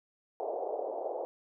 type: band-pass noise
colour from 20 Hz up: white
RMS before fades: -36 dBFS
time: 0.4-1.25 s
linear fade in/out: 0 ms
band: 380 to 760 Hz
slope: 48 dB/octave
effects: none